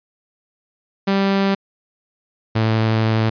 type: tone pair in turn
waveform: sawtooth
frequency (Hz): 196 / 111.02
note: G3 / A2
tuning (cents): 0 / +16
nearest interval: minor seventh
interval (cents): 984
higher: first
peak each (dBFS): -11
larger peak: neither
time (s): 1.07-1.55 / 2.55-3.3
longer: second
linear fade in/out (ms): 10
effects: resampled to 11025 Hz